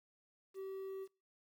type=tone with quantisation; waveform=triangle; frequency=384.6 Hz; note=G4; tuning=33 cents flat; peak=-40 dBFS; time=0.54-1.08 s; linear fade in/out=50 ms; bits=11; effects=noise-tail reverb RT60 0.3 s tail -25 dB re dry